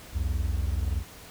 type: tone pair together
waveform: triangle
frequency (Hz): 62.93 / 84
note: B1 / E2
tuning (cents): +33 / +33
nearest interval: perfect fourth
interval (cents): 500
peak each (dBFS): -25 / -27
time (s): 0.12-1.04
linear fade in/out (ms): 50
effects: pink hiss -47 dBFS RMS until 1.3 s